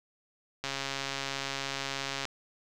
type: click train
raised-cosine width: 0.2 ms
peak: -16 dBFS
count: 222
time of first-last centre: 0.64-2.253 s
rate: 137 Hz
effects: none